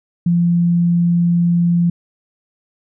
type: tone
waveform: sine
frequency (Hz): 172.3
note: F3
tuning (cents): -23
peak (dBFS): -11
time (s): 0.26-1.9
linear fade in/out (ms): 5
effects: none